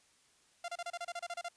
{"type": "tone bursts", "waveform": "sawtooth", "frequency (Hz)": 693, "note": "F5", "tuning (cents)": -14, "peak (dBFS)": -34, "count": 12, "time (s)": [0.64, 1.486], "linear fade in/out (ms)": 5, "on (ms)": 43, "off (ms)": 30, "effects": ["white hiss -68 dBFS RMS until 1.56 s", "resampled to 22050 Hz"]}